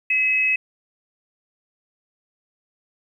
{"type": "tone pair together", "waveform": "sine", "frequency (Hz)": [2034, 2563], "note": ["C7", "E7"], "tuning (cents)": [-50, -49], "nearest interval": "major third", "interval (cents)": 401, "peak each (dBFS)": [-26, -17], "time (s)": [0.1, 0.56], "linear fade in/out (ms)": 5, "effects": ["9-bit"]}